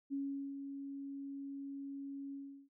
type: tone with ADSR envelope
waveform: sine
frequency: 277.2 Hz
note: C#4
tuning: in tune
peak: -35 dBFS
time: 0.1-2.69 s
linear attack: 31 ms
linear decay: 410 ms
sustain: -7 dB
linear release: 360 ms
effects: none